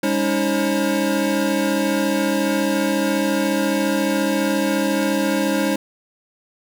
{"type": "tone cluster", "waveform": "square", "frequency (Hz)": [202.2, 283.8, 318.2, 538], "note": ["G#3", "C#4", "D#4", "C5"], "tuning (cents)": [-46, 41, 39, 48], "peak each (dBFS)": -24, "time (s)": [0.03, 5.76], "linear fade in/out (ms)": 5, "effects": []}